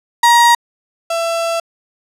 35% pulse tone pair in turn, 946 / 668.9 Hz, A#5 / E5, +25 / +25 cents, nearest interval tritone, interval 600 cents, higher first, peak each -5 / -14 dBFS, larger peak first, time 0.23-0.55 / 1.1-1.6 s, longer second, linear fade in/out 5 ms, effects low-pass 11000 Hz 12 dB/octave

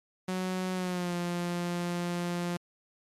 sawtooth tone with pitch glide, 185 to 174.62 Hz, F#3 to F3, 0 to 0 cents, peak -26 dBFS, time 0.28-2.57 s, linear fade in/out 5 ms, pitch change -100 cents, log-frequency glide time 0.74-1.14 s, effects low-pass 11000 Hz 12 dB/octave + MP3 96 kbps

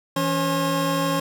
square tone cluster, 166.2 / 279.7 / 545 / 1073 Hz, E3 / C#4 / C#5 / C6, +15 / +16 / -29 / +43 cents, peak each -27 dBFS, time 0.16-1.2 s, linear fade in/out 5 ms, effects none

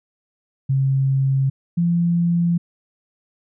sine tone pair in turn, 135 / 171.46 Hz, C#3 / F3, -45 / -32 cents, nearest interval major third, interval 413 cents, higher second, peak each -15 dBFS, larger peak neither, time 0.69-1.5 / 1.77-2.58 s, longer neither, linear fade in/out 10 ms, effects none

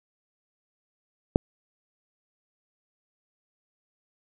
click, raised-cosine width 2 ms, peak -4 dBFS, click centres 1.359 s, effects none

